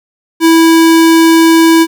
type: tone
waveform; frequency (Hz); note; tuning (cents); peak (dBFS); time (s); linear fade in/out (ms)
square; 327.8; E4; -10; -4; 0.4-1.87; 50
effects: none